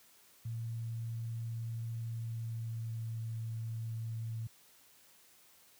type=tone with pitch glide; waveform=sine; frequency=114.8 to 113.15 Hz; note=A#2 to A2; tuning=-26 to +49 cents; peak=-36 dBFS; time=0.45-4.47 s; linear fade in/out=5 ms; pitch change=-25 cents; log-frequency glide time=2.06-3.2 s; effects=white hiss -63 dBFS RMS until 5.79 s + high-pass 60 Hz 12 dB/octave